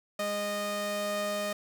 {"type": "tone pair together", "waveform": "sawtooth", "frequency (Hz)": [205.4, 617.2], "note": ["G#3", "D#5"], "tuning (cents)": [-19, -14], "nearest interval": "octave + perfect fifth", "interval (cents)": 1905, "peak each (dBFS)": [-34, -27], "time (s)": [0.19, 1.53], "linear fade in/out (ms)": 5, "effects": []}